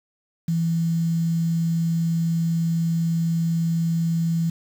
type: tone with quantisation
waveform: sine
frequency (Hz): 166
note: E3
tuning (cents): +12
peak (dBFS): -19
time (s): 0.48-4.5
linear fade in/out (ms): 5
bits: 7
effects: none